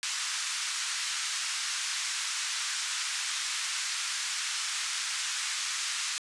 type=band-pass noise; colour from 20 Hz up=white; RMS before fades=-33 dBFS; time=0.03-6.18 s; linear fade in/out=0 ms; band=1200 to 7800 Hz; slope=24 dB/octave; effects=resampled to 24000 Hz